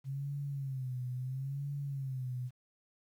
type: tone with vibrato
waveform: sine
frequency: 133.6 Hz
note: C3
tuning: 36 cents sharp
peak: -35 dBFS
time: 0.04-2.51 s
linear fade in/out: 50 ms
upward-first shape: sine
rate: 0.74 Hz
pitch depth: 110 cents each way
effects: 11-bit